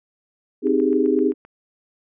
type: chord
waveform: sine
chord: Ab major seventh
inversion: first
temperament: equal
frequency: 261.6 / 311.1 / 392 / 415.3 Hz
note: C4 / Eb4 / G4 / Ab4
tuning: 0 / 0 / 0 / 0 cents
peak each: -21 dBFS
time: 0.62-1.34 s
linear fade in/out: 50 ms
type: click train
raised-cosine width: 0.5 ms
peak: -30 dBFS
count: 7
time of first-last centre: 0.67-1.45 s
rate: 7.69 Hz
effects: none